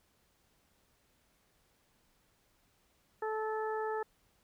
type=harmonic tone; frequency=435.5 Hz; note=A4; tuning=18 cents flat; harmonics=1 / 2 / 3 / 4; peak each=-35 / -38 / -43 / -45 dBFS; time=3.22-4.03 s; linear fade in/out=5 ms; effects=pink hiss -72 dBFS RMS until 4.43 s